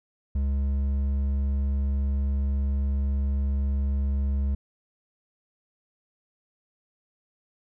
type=tone with hard clipping; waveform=triangle; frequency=69.1 Hz; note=C#2; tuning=5 cents flat; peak=-24 dBFS; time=0.35-4.55 s; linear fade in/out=5 ms; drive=9 dB; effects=none